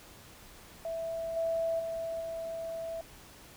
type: tone with level steps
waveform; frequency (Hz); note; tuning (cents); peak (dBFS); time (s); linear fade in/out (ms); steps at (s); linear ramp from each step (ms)
sine; 659.3; E5; 0; -33 / -28 / -33 / -35; 0.85-3.01; 2; 1.36 / 1.79 / 2.2; 10
effects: pink hiss -53 dBFS RMS until 3.56 s